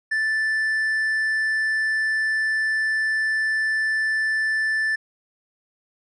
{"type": "tone", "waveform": "triangle", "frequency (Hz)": 1760, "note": "A6", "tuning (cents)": 0, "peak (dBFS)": -18, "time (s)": [0.11, 4.96], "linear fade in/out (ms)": 10, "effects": ["resampled to 24000 Hz"]}